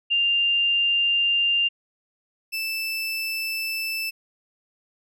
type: tone pair in turn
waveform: sine / 30% pulse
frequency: 2794 / 2642 Hz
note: F7 / E7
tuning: 0 / +3 cents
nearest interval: minor second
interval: 97 cents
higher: first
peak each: -18 / -23 dBFS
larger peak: first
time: 0.1-1.69 / 2.52-4.11 s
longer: neither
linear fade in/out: 20 ms
effects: none